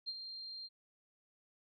sine tone with ADSR envelope, 4186 Hz, C8, in tune, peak -36 dBFS, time 0.06-0.69 s, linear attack 26 ms, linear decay 43 ms, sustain -8 dB, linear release 37 ms, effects none

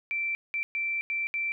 sine tone bursts at uneven times, 2342 Hz, D7, 5 cents flat, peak -27 dBFS, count 5, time 0.11-0.35 / 0.54-0.63 / 0.75-1.01 / 1.1-1.27 / 1.34-1.52 s, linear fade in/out 0 ms, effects none

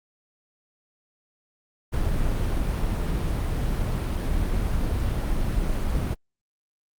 brown noise, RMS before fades -24 dBFS, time 1.92-6.15 s, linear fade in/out 20 ms, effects Opus 32 kbps

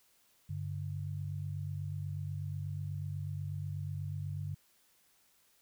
sine tone pair together, 97 / 145.18 Hz, G2 / D3, -18 / -20 cents, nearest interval perfect fifth, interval 698 cents, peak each -38 / -39 dBFS, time 0.49-4.55 s, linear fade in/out 10 ms, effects white hiss -69 dBFS RMS until 5.61 s

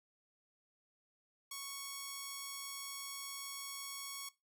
5% pulse tone, 1108.7 Hz, C#6, in tune, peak -31 dBFS, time 1.51-4.29 s, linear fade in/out 5 ms, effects noise-tail reverb RT60 0.2 s tail -18 dB re dry

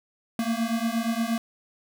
square beating tone pair, 225.2 / 233.7 Hz, A3 / A#3, +40 / +5 cents, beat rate 8.5 Hz, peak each -28 dBFS, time 0.39-1.38 s, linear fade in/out 2 ms, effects none

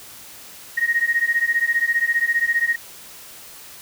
sine beating tone pair, 1864.7 / 1879.7 Hz, A#6 / A#6, 0 / +14 cents, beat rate 15 Hz, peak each -20 dBFS, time 0.77-2.76 s, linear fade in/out 10 ms, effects white hiss -41 dBFS RMS until 3.81 s

